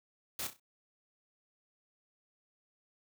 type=noise with echo; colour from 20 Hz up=white; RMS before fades=-38 dBFS; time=0.39-0.47 s; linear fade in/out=2 ms; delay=32 ms; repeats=4; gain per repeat=-9 dB; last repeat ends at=0.598 s; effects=none

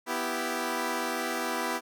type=chord; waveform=10% pulse; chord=E minor; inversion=second; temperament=equal; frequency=246.9 / 329.6 / 392 Hz; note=B3 / E4 / G4; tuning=0 / 0 / 0 cents; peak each=-25 / -25 / -26 dBFS; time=0.06-1.81 s; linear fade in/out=50 ms; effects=none

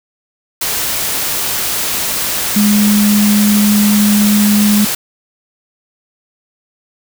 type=tone in noise; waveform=sine; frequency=207.7 Hz; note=G#3; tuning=in tune; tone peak=-8 dBFS; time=2.56-4.85 s; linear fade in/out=5 ms; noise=white; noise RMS=-17 dBFS; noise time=0.61-4.95 s; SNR=+6 dB; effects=none

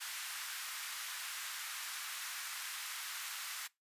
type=high-pass noise; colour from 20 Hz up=pink; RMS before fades=-43 dBFS; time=0-3.68 s; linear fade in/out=20 ms; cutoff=1200 Hz; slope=24 dB/octave; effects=noise-tail reverb RT60 0.2 s tail -22 dB re dry + resampled to 32000 Hz

